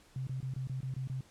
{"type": "tone bursts", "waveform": "sine", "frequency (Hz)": 131, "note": "C3", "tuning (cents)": 2, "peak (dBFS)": -34, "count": 8, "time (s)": [0.16, 1.208], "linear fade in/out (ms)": 2, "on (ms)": 110, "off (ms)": 24, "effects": ["pink hiss -62 dBFS RMS until 1.3 s", "low-pass 10000 Hz 12 dB/octave"]}